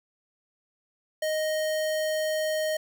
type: tone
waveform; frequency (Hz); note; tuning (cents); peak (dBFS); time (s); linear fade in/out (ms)
square; 622.3; D#5; 0; -26; 1.22-2.77; 5
effects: none